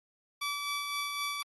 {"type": "tone with tremolo", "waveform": "15% pulse", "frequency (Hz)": 1152, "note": "D6", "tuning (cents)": -34, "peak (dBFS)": -25, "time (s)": [0.41, 1.43], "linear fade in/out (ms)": 10, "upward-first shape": "sine", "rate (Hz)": 3.9, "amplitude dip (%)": 35, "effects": ["AAC 32 kbps"]}